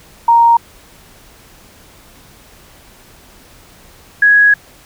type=tone pair in turn; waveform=sine; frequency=932.3 / 1665.9 Hz; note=A#5 / G#6; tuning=0 / +5 cents; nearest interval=minor seventh; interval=1005 cents; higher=second; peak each=-5 dBFS; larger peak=neither; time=0.28-0.57 / 4.22-4.54 s; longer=second; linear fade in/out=5 ms; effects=pink hiss -43 dBFS RMS until 4.85 s